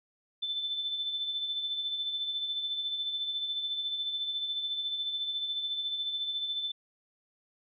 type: tone with tremolo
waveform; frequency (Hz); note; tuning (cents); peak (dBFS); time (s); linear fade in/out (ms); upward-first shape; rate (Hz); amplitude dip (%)
sine; 3527; A7; +3; -29; 0.42-6.72; 10; sine; 14; 45
effects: none